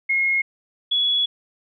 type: tone pair in turn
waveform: sine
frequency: 2156 / 3382 Hz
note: C#7 / G#7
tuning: -49 / +31 cents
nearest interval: minor sixth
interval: 780 cents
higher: second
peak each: -17 dBFS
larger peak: neither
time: 0.09-0.42 / 0.91-1.26 s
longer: second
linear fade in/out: 10 ms
effects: none